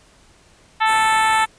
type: harmonic tone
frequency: 440 Hz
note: A4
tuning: in tune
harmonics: 2 / 3 / 4 / 5 / 6 / 7 / 8 / 9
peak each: -16 / -21 / -22 / -25 / -29 / -32 / -31 / -35 dBFS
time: 0.8-1.46 s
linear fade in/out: 20 ms
type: band-stop noise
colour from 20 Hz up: white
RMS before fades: -26 dBFS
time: 0.85-1.47 s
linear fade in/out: 50 ms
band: 2600 to 6900 Hz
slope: 96 dB/octave
effects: pink hiss -52 dBFS RMS until 1.58 s + resampled to 22050 Hz